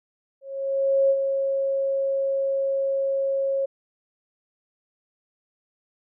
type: tone with ADSR envelope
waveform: sine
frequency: 545 Hz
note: C#5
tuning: 29 cents flat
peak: -15 dBFS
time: 0.41-3.66 s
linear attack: 690 ms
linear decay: 54 ms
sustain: -6 dB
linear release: 12 ms
effects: none